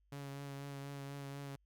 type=tone with vibrato; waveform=sawtooth; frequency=140 Hz; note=C#3; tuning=18 cents sharp; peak=-40 dBFS; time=0.12-1.56 s; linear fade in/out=5 ms; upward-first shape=triangle; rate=4.1 Hz; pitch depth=24 cents each way; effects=added 50 Hz sine -70 dBFS peak until 1.65 s